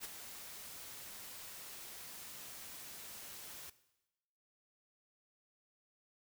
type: noise with ADSR envelope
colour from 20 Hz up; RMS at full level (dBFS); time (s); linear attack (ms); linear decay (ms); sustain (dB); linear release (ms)
white; -42; 0-3.7; 46; 18; -8; 6
effects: noise-tail reverb RT60 1.0 s tail -17 dB re dry